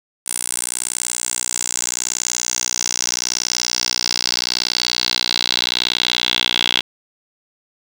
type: tone with band-pass filter sweep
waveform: 10% pulse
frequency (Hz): 60.8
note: B1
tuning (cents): -26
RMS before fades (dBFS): -21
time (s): 0.26-6.81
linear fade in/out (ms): 5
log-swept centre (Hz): 9400 to 3300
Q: 4.5
effects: none